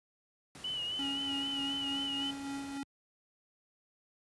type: noise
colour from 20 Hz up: pink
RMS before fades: -50 dBFS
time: 0.55-2.78 s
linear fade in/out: 0 ms
type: tone with vibrato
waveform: sine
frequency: 2945 Hz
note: F#7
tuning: 9 cents flat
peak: -34 dBFS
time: 0.64-2.31 s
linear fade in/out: 5 ms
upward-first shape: sine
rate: 3.8 Hz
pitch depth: 53 cents each way
type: tone with tremolo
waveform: square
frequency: 277.2 Hz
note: C#4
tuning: in tune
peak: -37 dBFS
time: 0.99-2.83 s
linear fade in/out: 0 ms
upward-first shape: sine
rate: 3.4 Hz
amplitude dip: 40%
effects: high-pass 80 Hz 12 dB/octave + resampled to 24000 Hz